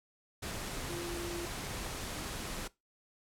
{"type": "tone in noise", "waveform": "sine", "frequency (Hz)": 345.3, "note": "F4", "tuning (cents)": -20, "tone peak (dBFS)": -39, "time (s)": [0.89, 1.46], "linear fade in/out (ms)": 10, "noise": "pink", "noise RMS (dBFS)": -40, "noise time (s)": [0.42, 2.68], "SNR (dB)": -2, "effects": ["noise-tail reverb RT60 0.2 s tail -20 dB re dry", "low-pass 12000 Hz 12 dB/octave"]}